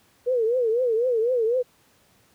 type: tone with vibrato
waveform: sine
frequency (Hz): 474.7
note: A#4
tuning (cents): +31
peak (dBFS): -19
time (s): 0.26-1.63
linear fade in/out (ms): 20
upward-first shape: triangle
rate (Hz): 4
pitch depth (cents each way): 170
effects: pink hiss -60 dBFS RMS until 2.34 s + high-pass 80 Hz 12 dB/octave